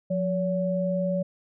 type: tone pair together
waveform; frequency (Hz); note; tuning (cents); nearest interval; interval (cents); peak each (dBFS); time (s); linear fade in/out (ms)
sine; 178.6 / 567.6; F3 / C#5; +39 / +41; octave + minor sixth; 2002; -26; 0.1-1.23; 10
effects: none